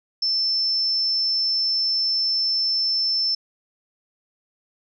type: tone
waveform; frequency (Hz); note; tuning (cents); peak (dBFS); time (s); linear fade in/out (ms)
sine; 5310; E8; +12; -19; 0.22-3.35; 5
effects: none